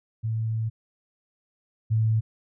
sine tone pair in turn, 111.6 / 110.64 Hz, A2 / A2, +25 / +10 cents, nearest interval unison, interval 15 cents, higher first, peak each -24 / -19 dBFS, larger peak second, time 0.23-0.7 / 1.9-2.21 s, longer first, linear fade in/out 20 ms, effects none

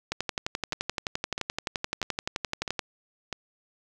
two click trains, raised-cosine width 0.2 ms, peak -14 / -11 dBFS, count 5 / 32, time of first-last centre 0.73-3.327 / 0.12-2.792 s, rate 1.54 / 11.6 Hz, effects none

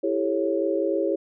sine chord, A dominant seventh, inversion second, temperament just, 330 / 396 / 440 / 550 Hz, E4 / G4 / A4 / C#5, +2 / +18 / 0 / -14 cents, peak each -26 / -26 / -31 / -26 dBFS, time 0.03-1.16 s, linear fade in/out 10 ms, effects none

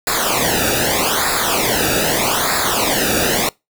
pink noise with flanger, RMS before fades -17 dBFS, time 0.07-3.49 s, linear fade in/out 2 ms, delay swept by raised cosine 0.33 to 0.96 ms, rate 0.81 Hz, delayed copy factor -0.85, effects noise-tail reverb RT60 0.2 s tail -24 dB re dry

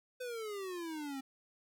square exponential sweep, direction down, 510 to 263.7 Hz, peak -40 dBFS, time 0.2-1.21 s, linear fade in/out 10 ms, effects none

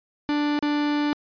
45% pulse tone with dropouts, 294.2 Hz, D4, 3 cents sharp, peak -21 dBFS, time 0.29-1.13 s, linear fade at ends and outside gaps 0 ms, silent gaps 0.59-0.626 s, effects resampled to 11025 Hz

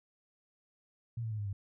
sine tone with pitch steps, 116.54 / 111.86 / 107.36 / 103.05 / 98.91 Hz, A#2 / A2 / A2 / G#2 / G2, 0 / +29 / -42 / -13 / +16 cents, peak -34 dBFS, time 1.17-1.53 s, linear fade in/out 5 ms, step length 72 ms, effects none

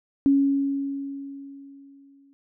sine tone with exponential decay, 277.2 Hz, C#4, in tune, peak -14 dBFS, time 0.26-2.33 s, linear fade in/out 0 ms, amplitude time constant 450 ms, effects none

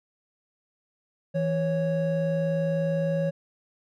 triangle tone pair together, 164.41 / 553 Hz, E3 / C#5, -4 / -4 cents, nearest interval octave + major sixth, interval 2100 cents, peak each -24 dBFS, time 1.34-3.31 s, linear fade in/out 20 ms, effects none

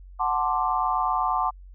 sine chord, D dominant seventh, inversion first, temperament equal, 740 / 880 / 1046.5 / 1174.7 Hz, F#5 / A5 / C6 / D6, 0 / 0 / 0 / 0 cents, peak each -27 dBFS, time 0.19-1.51 s, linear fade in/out 20 ms, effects added 46 Hz sine -42 dBFS peak until 1.74 s

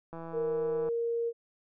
click train, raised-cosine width 1 ms, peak -29 dBFS, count 126, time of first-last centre 0.13-0.888 s, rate 165 Hz
sine tone, 466.2 Hz, A#4, in tune, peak -28 dBFS, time 0.32-1.33 s, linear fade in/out 50 ms
effects none

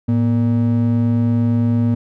triangle ring-modulated tone, 174.61 Hz, F3, in tune, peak -8 dBFS, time 0.08-1.95 s, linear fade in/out 10 ms, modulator 64.4 Hz, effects none

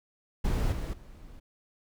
brown noise with level steps, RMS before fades -27 / -33 / -48 dBFS, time 0.44-1.4 s, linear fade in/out 10 ms, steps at 0.72 / 0.93 s, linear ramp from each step 5 ms, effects none

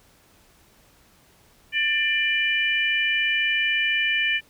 harmonic tone, 594 Hz, D5, 20 cents sharp, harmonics 3 / 4 / 5, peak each -24 / -23 / -26 dBFS, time 1.72-4.41 s, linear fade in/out 50 ms, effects pink hiss -57 dBFS RMS until 4.49 s

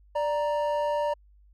triangle tone pair together, 589 / 935 Hz, D5 / A#5, +5 / +5 cents, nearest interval minor sixth, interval 800 cents, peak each -24 / -27 dBFS, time 0.15-1.14 s, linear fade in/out 10 ms, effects added 50 Hz sine -54 dBFS peak until 1.53 s

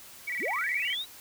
sine tone with vibrato, 2103 Hz, C7, 8 cents sharp, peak -30 dBFS, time 0.27-0.95 s, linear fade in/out 10 ms, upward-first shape square, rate 19 Hz, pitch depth 130 cents each way
sine linear sweep, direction up, 135.3 to 3951 Hz, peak -30 dBFS, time 0.39-1.06 s, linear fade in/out 50 ms
effects white hiss -49 dBFS RMS until 1.2 s

